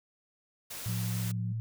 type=noise; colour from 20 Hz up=white; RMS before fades=-41 dBFS; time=0.7-1.32 s; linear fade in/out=10 ms
type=tone; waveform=sine; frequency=112.3 Hz; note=A2; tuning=36 cents sharp; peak=-31 dBFS; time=0.86-1.6 s; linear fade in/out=0 ms
type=tone with vibrato; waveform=sine; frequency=178.3 Hz; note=F3; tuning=36 cents sharp; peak=-36 dBFS; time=0.88-1.53 s; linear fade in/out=10 ms; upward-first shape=sine; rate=16 Hz; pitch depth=15 cents each way
effects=none